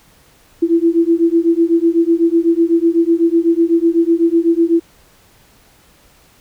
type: beating tone pair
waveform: sine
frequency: 330.6 / 338.6 Hz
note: E4 / E4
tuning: +5 / +46 cents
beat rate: 8 Hz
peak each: -13 dBFS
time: 0.62-4.8 s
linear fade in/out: 10 ms
effects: pink hiss -50 dBFS RMS until 6.4 s